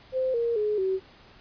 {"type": "tone with pitch steps", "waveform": "sine", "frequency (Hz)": [519, 467.7, 421.6, 379.9], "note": ["C5", "A#4", "G#4", "F#4"], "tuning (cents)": [-14, 6, 26, 46], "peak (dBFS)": -23, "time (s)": [0.12, 1], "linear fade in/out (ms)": 50, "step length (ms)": 220, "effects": ["pink hiss -53 dBFS RMS until 1.4 s", "resampled to 11025 Hz"]}